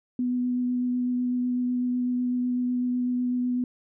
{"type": "tone with vibrato", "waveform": "sine", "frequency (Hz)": 247.9, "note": "B3", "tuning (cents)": 7, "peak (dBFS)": -23, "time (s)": [0.19, 3.64], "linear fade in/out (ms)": 2, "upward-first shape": "sine", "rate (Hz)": 8, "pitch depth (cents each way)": 10, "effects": []}